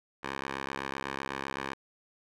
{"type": "tone with band-pass filter", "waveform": "10% pulse", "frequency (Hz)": 67.9, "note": "C#2", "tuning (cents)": -35, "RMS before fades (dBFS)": -37, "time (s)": [0.23, 1.74], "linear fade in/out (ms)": 10, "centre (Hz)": 1500, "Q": 0.87, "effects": []}